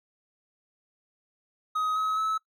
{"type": "tone with pitch steps", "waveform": "triangle", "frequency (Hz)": [1260, 1278, 1299], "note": ["D#6", "D#6", "E6"], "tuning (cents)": [21, 46, -26], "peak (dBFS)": -23, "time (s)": [1.75, 2.38], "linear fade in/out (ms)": 10, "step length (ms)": 210, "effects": ["noise-tail reverb RT60 0.1 s tail -21 dB re dry"]}